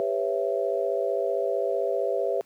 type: chord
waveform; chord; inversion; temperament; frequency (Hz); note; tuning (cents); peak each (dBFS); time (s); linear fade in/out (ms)
sine; C# half-diminished seventh; second; just; 399.1 / 498.9 / 554.4 / 665.2; G4 / B4 / C#5 / E5; +31 / +17 / 0 / +16; -29; 0-2.41; 0
effects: pink hiss -61 dBFS RMS until 2.45 s + high-pass 150 Hz 12 dB/octave